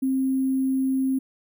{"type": "tone with sample-and-hold", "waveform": "sine", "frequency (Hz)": 264.8, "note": "C4", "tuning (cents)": 21, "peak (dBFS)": -20, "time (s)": [0.02, 1.19], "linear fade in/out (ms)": 10, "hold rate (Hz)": 11025, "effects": []}